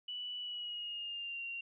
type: tone with pitch glide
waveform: sine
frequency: 2960 to 2762 Hz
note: F#7 to F7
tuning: 0 to -20 cents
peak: -39 dBFS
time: 0.08-1.61 s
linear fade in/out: 5 ms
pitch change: -120 cents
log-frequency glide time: 0.39-1.42 s
effects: none